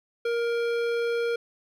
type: tone with hard clipping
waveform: sine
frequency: 469.1 Hz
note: A#4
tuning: 11 cents sharp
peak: -26 dBFS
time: 0.25-1.36 s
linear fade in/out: 5 ms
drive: 14 dB
effects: none